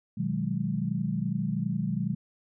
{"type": "chord", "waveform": "sine", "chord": "G# minor seventh", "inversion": "first", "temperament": "equal", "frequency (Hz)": [123.47, 155.56, 185, 207.7], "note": ["B2", "D#3", "F#3", "G#3"], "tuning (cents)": [0, 0, 0, 0], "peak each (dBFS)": [-34, -32, -31, -32], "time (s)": [0.17, 2.15], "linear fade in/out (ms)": 10, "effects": []}